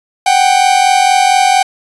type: tone pair together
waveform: 45% pulse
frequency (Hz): 745.7 / 790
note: F#5 / G5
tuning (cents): +13 / +13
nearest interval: minor second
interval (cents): 100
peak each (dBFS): -10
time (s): 0.26-1.63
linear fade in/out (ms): 5
effects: resampled to 24000 Hz